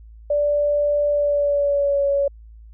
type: tone with pitch glide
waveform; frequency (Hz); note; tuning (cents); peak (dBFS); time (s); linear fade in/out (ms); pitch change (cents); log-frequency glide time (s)
sine; 584 to 561.8; D5 to C#5; -10 to +23; -16; 0.3-2.28; 5; -67; 1.1-2.05
effects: added 55 Hz sine -40 dBFS peak until 2.73 s